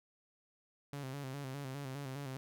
sawtooth tone with vibrato, 136.7 Hz, C#3, 24 cents flat, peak -37 dBFS, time 0.93-2.37 s, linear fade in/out 0 ms, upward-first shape square, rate 4.9 Hz, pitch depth 68 cents each way, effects none

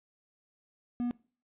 triangle tone, 242.3 Hz, B3, 33 cents flat, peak -27 dBFS, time 1-1.11 s, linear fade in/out 0 ms, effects noise-tail reverb RT60 0.4 s tail -21 dB re dry + resampled to 8000 Hz

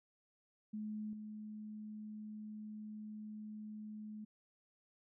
sine tone with level steps, 213.3 Hz, G#3, 46 cents sharp, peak -40 / -45 dBFS, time 0.73-4.25 s, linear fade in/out 10 ms, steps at 1.13 s, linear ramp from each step 2 ms, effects none

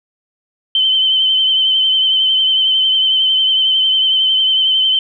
sine tone with vibrato, 3080 Hz, G7, 31 cents flat, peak -10 dBFS, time 0.75-4.99 s, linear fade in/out 2 ms, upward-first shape triangle, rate 11 Hz, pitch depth 37 cents each way, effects none

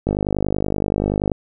click train, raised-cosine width 2 ms, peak -6 dBFS, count 64, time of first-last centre 0.07-1.318 s, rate 50.5 Hz, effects none

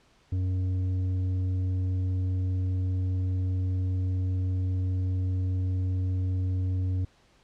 sine tone with tanh clipping, 92.5 Hz, F#2, in tune, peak -26 dBFS, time 0.32-7.05 s, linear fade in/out 5 ms, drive 7 dB, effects pink hiss -62 dBFS RMS until 7.43 s + low-pass 6000 Hz 12 dB/octave

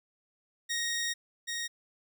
15% pulse tone pair in turn, 1871 / 1871 Hz, A#6 / A#6, +6 / +6 cents, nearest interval unison, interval 0 cents, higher neither, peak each -24 / -27 dBFS, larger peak first, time 0.69-1.14 / 1.47-1.68 s, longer first, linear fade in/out 20 ms, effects none

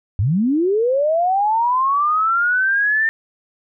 sine linear sweep, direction up, 85.4 to 1808 Hz, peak -14 dBFS, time 0.19-3.09 s, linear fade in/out 0 ms, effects none

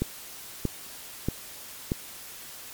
click train, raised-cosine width 3 ms, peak -12 dBFS, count 4, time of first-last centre 0.02-1.919 s, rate 1.58 Hz, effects white hiss -43 dBFS RMS until 2.73 s + MP3 96 kbps

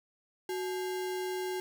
sine tone with sample-and-hold, 369.3 Hz, F#4, 3 cents flat, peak -32 dBFS, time 0.49-1.6 s, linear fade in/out 2 ms, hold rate 1225 Hz, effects none

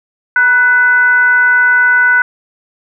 sine tone with frequency modulation, 1488 Hz, F#6, 9 cents sharp, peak -6 dBFS, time 0.36-2.22 s, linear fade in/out 2 ms, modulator 524 Hz, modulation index 0.43, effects none

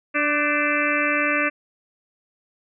harmonic tone with a mistuned harmonic, 293.7 Hz, D4, in tune, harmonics 1 / 2 / 4 / 5 / 6 / 7 / 8 / 9, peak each -27 / -27 / -27 / -27 / -27 / -27 / -27 / -27 dBFS, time 0.14-1.5 s, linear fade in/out 20 ms, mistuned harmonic 5, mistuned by +52 cents, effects none

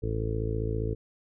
harmonic tone, 55 Hz, A1, in tune, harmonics 1 / 2 / 3 / 4 / 5 / 6 / 7 / 8 / 9, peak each -32 / -31 / -41 / -42 / -42 / -39 / -43 / -34 / -44 dBFS, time 0.02-0.95 s, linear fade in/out 20 ms, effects none

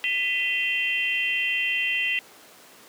sine tone cluster, 1996 / 2508 / 2733 / 3132 Hz, B6 / D#7 / F7 / G7, +18 / +13 / -38 / -2 cents, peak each -28 / -31 / -25 / -31 dBFS, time 0.04-2.19 s, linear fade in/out 0 ms, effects pink hiss -49 dBFS RMS until 2.88 s + high-pass 300 Hz 12 dB/octave

